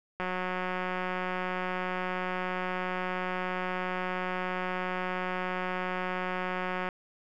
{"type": "click train", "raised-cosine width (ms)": 0.5, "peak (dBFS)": -18, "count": 1225, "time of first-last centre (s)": [0.2, 6.889], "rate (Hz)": 183, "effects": []}